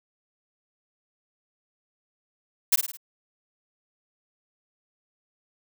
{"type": "noise with echo", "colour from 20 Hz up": "blue", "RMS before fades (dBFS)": -18, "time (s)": [2.72, 2.76], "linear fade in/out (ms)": 10, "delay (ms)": 53, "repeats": 4, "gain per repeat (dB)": -6, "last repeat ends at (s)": 2.972, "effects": []}